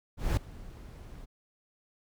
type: noise with ADSR envelope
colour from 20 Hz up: brown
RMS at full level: -24 dBFS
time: 0.17-1.26 s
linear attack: 200 ms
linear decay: 4 ms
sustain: -22 dB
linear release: 21 ms
effects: none